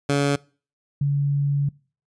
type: tone pair in turn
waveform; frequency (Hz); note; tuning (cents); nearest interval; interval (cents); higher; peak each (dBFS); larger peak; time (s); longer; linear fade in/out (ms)
15% pulse / sine; 142 / 142; C#3 / C#3; +42 / +42; unison; 0; neither; -12 / -18; first; 0.09-0.36 / 1.01-1.69; second; 5
effects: noise-tail reverb RT60 0.4 s tail -24 dB re dry + resampled to 22050 Hz